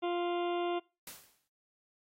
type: harmonic tone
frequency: 349.2 Hz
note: F4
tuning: in tune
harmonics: 1 / 2 / 3 / 4 / 6 / 7 / 8 / 9 / 10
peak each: -32 / -36 / -42 / -48 / -51 / -53 / -48 / -54 / -51 dBFS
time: 0.02-0.8 s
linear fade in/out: 20 ms
type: noise with exponential decay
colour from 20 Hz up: white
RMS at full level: -44 dBFS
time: 1.07-1.48 s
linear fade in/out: 2 ms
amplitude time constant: 88 ms
effects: noise-tail reverb RT60 0.3 s tail -23 dB re dry + AAC 48 kbps

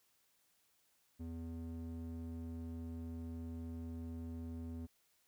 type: tone with band-pass filter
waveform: square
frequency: 82.41 Hz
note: E2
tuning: in tune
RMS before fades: -45 dBFS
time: 1.19-4.87 s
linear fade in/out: 20 ms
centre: 180 Hz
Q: 4.2
effects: white hiss -75 dBFS RMS until 5.27 s

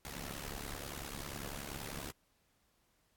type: noise with amplitude modulation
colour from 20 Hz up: pink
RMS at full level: -41 dBFS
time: 0.05-2.11 s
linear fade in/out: 0 ms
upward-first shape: sine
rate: 70.3 Hz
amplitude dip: 90%
effects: pink hiss -75 dBFS RMS until 3.16 s + AAC 64 kbps

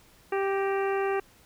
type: harmonic tone with a mistuned harmonic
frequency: 392 Hz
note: G4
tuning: in tune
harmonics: 1 / 2 / 3 / 4 / 5 / 6 / 7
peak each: -26 / -32 / -36 / -38 / -40 / -42 / -43 dBFS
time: 0.32-1.2 s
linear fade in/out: 5 ms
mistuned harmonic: 5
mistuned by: -58 cents
effects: pink hiss -58 dBFS RMS until 1.45 s

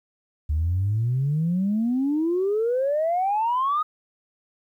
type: exponential sweep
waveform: sine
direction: up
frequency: 72.8 to 1262 Hz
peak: -19 dBFS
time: 0.49-3.83 s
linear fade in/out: 10 ms
effects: tanh soft clip ceiling -16 dBFS + 10-bit

